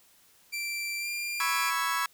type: tone with pitch glide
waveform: sawtooth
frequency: 2349 to 2391 Hz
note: D7 to D7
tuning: 0 to +30 cents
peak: -28 dBFS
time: 0.52-1.71 s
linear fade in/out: 20 ms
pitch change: +30 cents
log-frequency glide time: 0.99-1.08 s
type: chord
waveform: 35% pulse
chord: C# minor seventh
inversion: third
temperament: equal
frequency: 987.8 / 1108.7 / 1318.5 / 1661.2 Hz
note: B5 / C#6 / E6 / G#6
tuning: 0 / 0 / 0 / 0 cents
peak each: -31 dBFS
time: 1.4-2.06 s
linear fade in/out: 2 ms
effects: white hiss -61 dBFS RMS until 2.13 s